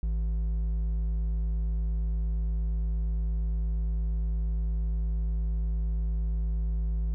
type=tone with hard clipping; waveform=sine; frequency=54.3 Hz; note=A1; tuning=22 cents flat; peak=-27 dBFS; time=0.03-7.14 s; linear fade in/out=0 ms; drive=5 dB; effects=none